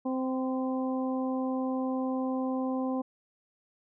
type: harmonic tone with a mistuned harmonic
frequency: 260 Hz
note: C4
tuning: 11 cents flat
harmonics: 1 / 2 / 3 / 4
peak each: -29 / -35 / -39 / -41 dBFS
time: 0.05-3.02 s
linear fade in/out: 10 ms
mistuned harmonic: 4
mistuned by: -15 cents
effects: none